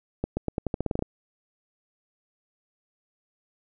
accelerating click train, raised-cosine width 2 ms, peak -13 dBFS, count 12, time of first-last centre 0.24-1.024 s, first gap 130 ms, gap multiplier 0.87, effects none

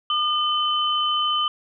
sine tone pair together, 1210 / 3047 Hz, D#6 / G7, -49 / -50 cents, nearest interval octave + major third, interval 1599 cents, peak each -22 dBFS, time 0.1-1.48 s, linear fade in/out 2 ms, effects none

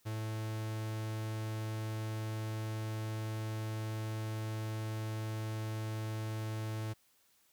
45% pulse tone, 109.3 Hz, A2, 11 cents flat, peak -36 dBFS, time 0.05-6.94 s, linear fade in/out 20 ms, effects white hiss -70 dBFS RMS until 7.52 s

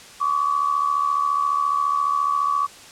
sine tone with amplitude modulation, 1138 Hz, C#6, 45 cents sharp, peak -15 dBFS, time 0.2-2.67 s, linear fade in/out 20 ms, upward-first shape sine, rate 74.5 Hz, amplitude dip 70%, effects white hiss -43 dBFS RMS until 2.91 s + low-pass 8000 Hz 12 dB/octave

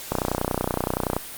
click train, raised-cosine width 1 ms, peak -8 dBFS, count 33, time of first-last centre 0.12-1.166 s, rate 30.6 Hz, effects white hiss -37 dBFS RMS until 1.37 s + Opus 48 kbps

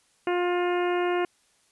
harmonic tone, 354.3 Hz, F4, 25 cents sharp, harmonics 1 / 2 / 3 / 4 / 5 / 6 / 7 / 8, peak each -24 / -30 / -34 / -36 / -38 / -40 / -41 / -42 dBFS, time 0.27-1.25 s, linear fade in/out 2 ms, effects white hiss -65 dBFS RMS until 1.71 s + resampled to 24000 Hz

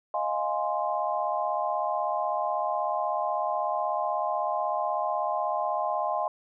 sine chord, F minor seventh, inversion third, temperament equal, 622.3 / 698.5 / 830.6 / 1046.5 Hz, Eb5 / F5 / Ab5 / C6, 0 / 0 / 0 / 0 cents, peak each -31 dBFS, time 0.14-6.28 s, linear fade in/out 2 ms, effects none

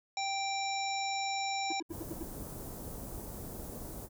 harmonic tone, 784 Hz, G5, in tune, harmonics 1 / 3 / 5 / 7 / 9, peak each -34 / -39 / -41 / -42 / -44 dBFS, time 0.17-1.8 s, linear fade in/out 2 ms
triangle tone bursts, 329.6 Hz, E4, in tune, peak -34 dBFS, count 6, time 1.7-2.23 s, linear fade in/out 5 ms, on 25 ms, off 76 ms
pink band-stop noise, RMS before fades -43 dBFS, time 1.89-4.09 s, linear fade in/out 50 ms, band 680 to 10000 Hz, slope 12 dB/octave
effects none

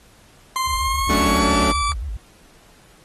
40% pulse tone with pitch glide, 1044 to 1158.4 Hz, C6 to D6, -4 to -24 cents, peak -19 dBFS, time 0.56-1.92 s, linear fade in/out 0 ms, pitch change +180 cents, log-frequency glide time 0.68-1.64 s
sine tone with vibrato, 61.6 Hz, B1, 4 cents flat, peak -24 dBFS, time 0.67-2.17 s, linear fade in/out 5 ms, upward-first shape square, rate 7.4 Hz, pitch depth 280 cents each way
sawtooth chord, D major seventh, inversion first, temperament equal, 185 / 220 / 277.2 / 293.7 Hz, F#3 / A3 / C#4 / D4, 0 / 0 / 0 / 0 cents, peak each -21 dBFS, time 1.09-1.72 s, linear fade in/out 10 ms
effects pink hiss -52 dBFS RMS until 3.04 s + AAC 32 kbps

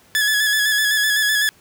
sawtooth tone with vibrato, 1705 Hz, G#6, 45 cents sharp, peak -12 dBFS, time 0.15-1.49 s, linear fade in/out 0 ms, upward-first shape square, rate 7.9 Hz, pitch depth 32 cents each way, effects pink hiss -52 dBFS RMS until 1.6 s + high-pass 80 Hz 12 dB/octave

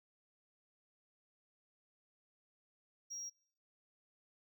triangle tone, 5640 Hz, F8, 16 cents sharp, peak -40 dBFS, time 3.1-3.3 s, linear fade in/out 20 ms, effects noise-tail reverb RT60 0.7 s tail -26 dB re dry + tanh soft clip ceiling -38 dBFS

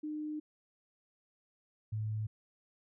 sine tone pair in turn, 303.8 / 108.06 Hz, D#4 / A2, -41 / -31 cents, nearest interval octave + tritone, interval 1790 cents, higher first, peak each -36 / -33 dBFS, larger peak second, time 0.03-0.4 / 1.92-2.27 s, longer first, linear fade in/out 10 ms, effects none

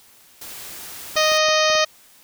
white noise, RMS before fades -36 dBFS, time 0.41-1.38 s, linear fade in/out 5 ms
clicks, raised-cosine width 1 ms, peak -22 dBFS, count 5, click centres 1.157 / 1.318 / 1.486 / 1.701 / 1.753 s
harmonic tone, 621 Hz, D#5, 3 cents flat, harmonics 1 / 2 / 3 / 4 / 5 / 6 / 7 / 8 / 9 / 10, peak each -19 / -22 / -24 / -25 / -26 / -27 / -27 / -28 / -29 / -29 dBFS, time 1.16-1.85 s, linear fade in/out 10 ms
effects white hiss -51 dBFS RMS until 2.23 s

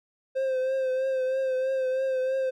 triangle tone with vibrato, 523.3 Hz, C5, in tune, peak -22 dBFS, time 0.35-2.51 s, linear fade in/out 20 ms, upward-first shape triangle, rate 3.1 Hz, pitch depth 39 cents each way, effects none

